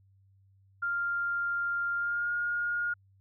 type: tone with pitch glide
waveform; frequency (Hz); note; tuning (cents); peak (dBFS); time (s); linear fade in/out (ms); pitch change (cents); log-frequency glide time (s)
sine; 1396.9 to 1425.4; F6 to F6; 0 to +35; -28; 0.82-2.94; 10; +35; 1.96-2.32
effects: added 97 Hz sine -60 dBFS peak until 3.2 s